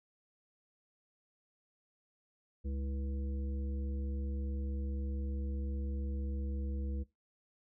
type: harmonic tone with a mistuned harmonic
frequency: 69.3 Hz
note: C#2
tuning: in tune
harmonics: 1 / 3 / 5 / 7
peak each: -35 / -45 / -49 / -52 dBFS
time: 2.64-7.04 s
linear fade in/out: 20 ms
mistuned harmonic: 5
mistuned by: -120 cents
effects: noise-tail reverb RT60 0.2 s tail -19 dB re dry